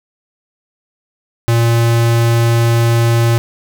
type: tone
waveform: square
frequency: 116.54 Hz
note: A#2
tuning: in tune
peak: -10 dBFS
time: 1.48-3.38 s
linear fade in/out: 0 ms
effects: none